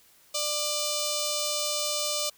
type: tone with notch filter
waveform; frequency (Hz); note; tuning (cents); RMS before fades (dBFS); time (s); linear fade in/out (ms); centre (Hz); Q
5% pulse; 595; D5; +22; -29; 0.34-2.3; 10; 1800; 0.73
effects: white hiss -59 dBFS RMS until 2.37 s